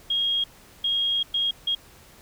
sine tone bursts at uneven times, 3265 Hz, G#7, 30 cents flat, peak -21 dBFS, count 4, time 0.1-0.44 / 0.84-1.23 / 1.34-1.51 / 1.67-1.75 s, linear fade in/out 5 ms, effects pink hiss -51 dBFS RMS until 2.21 s

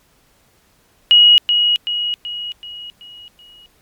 sine tone with echo, 2899 Hz, F#7, 36 cents flat, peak -5 dBFS, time 1.11-1.38 s, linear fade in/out 0 ms, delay 380 ms, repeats 6, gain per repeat -6 dB, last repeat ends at 3.66 s, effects pink hiss -56 dBFS RMS until 3.81 s + MP3 96 kbps

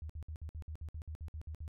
sine tone bursts, 77.78 Hz, D#2, in tune, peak -40 dBFS, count 13, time 0.02-1.679 s, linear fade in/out 0 ms, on 75 ms, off 57 ms, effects none

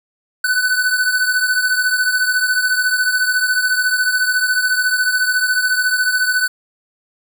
square beating tone pair, 1497 / 1511 Hz, F#6 / F#6, +20 / +36 cents, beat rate 14 Hz, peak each -16 / -21 dBFS, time 0.44-6.48 s, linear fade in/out 5 ms, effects 8-bit

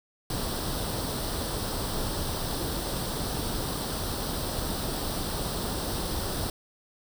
pink noise with comb filter, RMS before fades -31 dBFS, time 0.3-6.5 s, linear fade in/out 2 ms, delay 0.22 ms, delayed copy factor +0.65, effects none

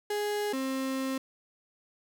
35% pulse tone pair in turn, 415.3 / 265.3 Hz, G#4 / C4, 0 / +24 cents, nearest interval minor sixth, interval 776 cents, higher first, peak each -27 / -28 dBFS, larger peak first, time 0.1-0.53 / 0.53-1.18 s, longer second, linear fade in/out 5 ms, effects none

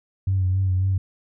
sine tone with vibrato, 94 Hz, F#2, 28 cents sharp, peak -17 dBFS, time 0.27-0.98 s, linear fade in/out 5 ms, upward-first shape sine, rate 3.7 Hz, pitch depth 41 cents each way, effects tanh soft clip ceiling -13 dBFS

